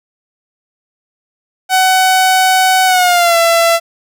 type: tone with pitch glide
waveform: sawtooth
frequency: 750 to 672 Hz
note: F#5 to E5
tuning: +23 to +33 cents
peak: -4 dBFS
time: 1.69-3.8 s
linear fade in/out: 50 ms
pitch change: -190 cents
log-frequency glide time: 2.86-3.37 s
effects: none